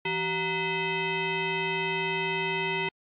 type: tone with frequency modulation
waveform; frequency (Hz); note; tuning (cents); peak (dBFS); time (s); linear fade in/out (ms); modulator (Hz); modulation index
sine; 1480; F#6; 0; -26; 0.05-2.89; 5; 548; 2.7
effects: AAC 64 kbps